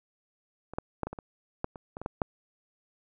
clicks, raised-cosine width 1 ms, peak -27 / -15 / -15 / -20 / -24 / -25 / -15 / -28 / -24 / -24 / -17 / -12 dBFS, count 12, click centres 0.736 / 0.785 / 1.033 / 1.07 / 1.13 / 1.188 / 1.644 / 1.758 / 1.969 / 2.016 / 2.061 / 2.218 s, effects none

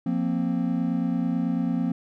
triangle chord, F suspended fourth, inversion none, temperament just, 174.61 / 232.8 / 261.9 Hz, F3 / Bb3 / C4, 0 / -2 / +2 cents, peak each -25 dBFS, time 0.06-1.92 s, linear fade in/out 5 ms, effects none

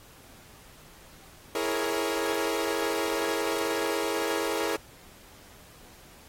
sawtooth chord, A# half-diminished seventh, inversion second, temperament equal, 329.6 / 415.3 / 466.2 / 554.4 Hz, E4 / G#4 / A#4 / C#5, 0 / 0 / 0 / 0 cents, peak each -29 / -28 / -28 / -31 dBFS, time 1.55-4.76 s, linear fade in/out 2 ms, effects pink hiss -53 dBFS RMS until 6.28 s + AAC 48 kbps

